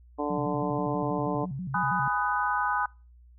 harmonic tone, 146.83 Hz, D3, in tune, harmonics 2 / 3 / 4 / 5 / 6 / 7, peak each -31 / -33 / -34 / -35 / -36 / -36 dBFS, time 0.18-1.46 s, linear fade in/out 20 ms
sine tone with vibrato, 157.2 Hz, D#3, 18 cents sharp, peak -31 dBFS, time 0.3-2.08 s, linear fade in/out 2 ms, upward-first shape square, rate 6.2 Hz, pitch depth 260 cents each way
sine chord, G# minor seventh, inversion none, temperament just, 830.6 / 996.7 / 1245.9 / 1495.1 Hz, G#5 / B5 / D#6 / F#6, 0 / +16 / +2 / +18 cents, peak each -30 dBFS, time 1.74-2.86 s, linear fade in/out 5 ms
effects noise-tail reverb RT60 0.3 s tail -24 dB re dry + added 60 Hz sine -51 dBFS peak until 3.38 s

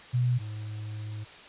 sine / triangle tone pair in turn, 123.47 / 106.76 Hz, B2 / G#2, 0 / +48 cents, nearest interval minor third, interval 252 cents, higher first, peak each -22 / -32 dBFS, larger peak first, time 0.13-0.39 / 0.39-1.25 s, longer second, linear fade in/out 20 ms, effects white hiss -48 dBFS RMS until 1.48 s + resampled to 8000 Hz

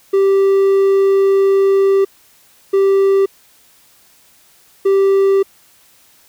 triangle tone bursts at uneven times, 391 Hz, G4, 4 cents flat, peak -7 dBFS, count 3, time 0.13-2.05 / 2.73-3.26 / 4.85-5.43 s, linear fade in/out 10 ms, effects white hiss -50 dBFS RMS until 6.28 s

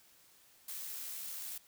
blue noise with amplitude modulation, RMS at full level -42 dBFS, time 0.68-1.58 s, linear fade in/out 5 ms, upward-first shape sine, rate 72.9 Hz, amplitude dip 25%, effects white hiss -64 dBFS RMS until 1.67 s

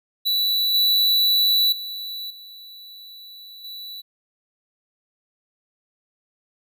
square tone with level steps, 3951 Hz, B7, in tune, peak -19 / -16 / -30 / -40 / -34 dBFS, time 0.25-4.02 s, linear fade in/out 20 ms, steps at 0.74 / 1.72 / 2.3 / 3.64 s, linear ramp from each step 5 ms, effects none

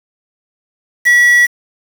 triangle tone with quantisation, 1938 Hz, B6, 33 cents flat, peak -4 dBFS, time 1.05-1.47 s, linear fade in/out 20 ms, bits 4, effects none

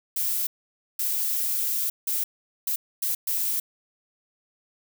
violet noise bursts at uneven times, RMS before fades -26 dBFS, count 6, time 0.16-0.47 / 0.99-1.9 / 2.07-2.24 / 2.67-2.76 / 3.02-3.15 / 3.27-3.6 s, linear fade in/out 5 ms, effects none

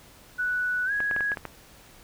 sine tone with pitch glide, 1480 to 1661.2 Hz, F#6 to G#6, 0 to 0 cents, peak -24 dBFS, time 0.38-1.35 s, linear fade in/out 20 ms, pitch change +200 cents, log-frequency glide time 0.85-0.92 s
clicks, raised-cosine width 0.5 ms, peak -18 dBFS, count 7, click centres 1.004 / 1.112 / 1.164 / 1.207 / 1.318 / 1.372 / 1.453 s
effects pink hiss -52 dBFS RMS until 2.03 s

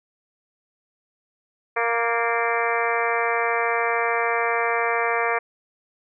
harmonic tone with a mistuned harmonic, 233.1 Hz, A#3, in tune, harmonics 2 / 3 / 4 / 5 / 6 / 7 / 8 / 9 / 10, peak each -26 / -27 / -29 / -27 / -32 / -31 / -30 / -30 / -30 dBFS, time 1.76-5.39 s, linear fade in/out 10 ms, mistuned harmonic 8, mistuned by -41 cents, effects none

